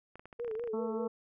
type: clicks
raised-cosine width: 0.5 ms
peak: -34 dBFS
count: 12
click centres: 0.156 / 0.195 / 0.256 / 0.328 / 0.398 / 0.447 / 0.479 / 0.513 / 0.553 / 0.596 / 0.639 / 0.675 s
type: tone with vibrato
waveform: sine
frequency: 455.9 Hz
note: A#4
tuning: 39 cents flat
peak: -34 dBFS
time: 0.39-1.08 s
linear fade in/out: 10 ms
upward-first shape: sine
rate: 5.1 Hz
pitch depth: 100 cents each way
type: harmonic tone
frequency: 221.8 Hz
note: A3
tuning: 14 cents sharp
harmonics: 1 / 2 / 3 / 4 / 5 / 6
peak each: -37 / -40 / -48 / -45 / -48 / -51 dBFS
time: 0.73-1.08 s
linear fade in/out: 10 ms
effects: none